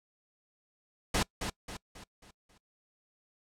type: noise with echo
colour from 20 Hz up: pink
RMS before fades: -28 dBFS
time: 1.14-1.23 s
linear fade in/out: 5 ms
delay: 270 ms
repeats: 5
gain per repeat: -7 dB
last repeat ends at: 2.58 s
effects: noise-tail reverb RT60 0.1 s tail -24 dB re dry + low-pass 9000 Hz 12 dB/octave